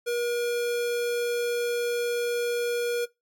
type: tone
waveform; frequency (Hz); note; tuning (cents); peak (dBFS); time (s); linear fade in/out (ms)
square; 478.4; A#4; +45; -26; 0.06-3.06; 20
effects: noise-tail reverb RT60 0.2 s tail -21 dB re dry + AAC 64 kbps